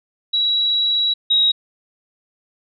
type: tone pair in turn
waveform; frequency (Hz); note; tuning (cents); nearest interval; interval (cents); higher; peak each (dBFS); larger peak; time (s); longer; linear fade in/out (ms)
sine; 3892 / 3812; B7 / A#7; -26 / +38; unison; 36; first; -15 / -12; second; 0.33-1.14 / 1.3-1.52; first; 10
effects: none